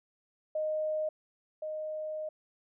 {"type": "tone pair in turn", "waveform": "sine", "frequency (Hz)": [619, 619], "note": ["D#5", "D#5"], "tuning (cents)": [-9, -9], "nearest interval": "unison", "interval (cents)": 0, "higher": "neither", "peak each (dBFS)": [-29, -34], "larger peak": "first", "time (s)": [[0.55, 1.09], [1.62, 2.29]], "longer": "second", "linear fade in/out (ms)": 5, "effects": []}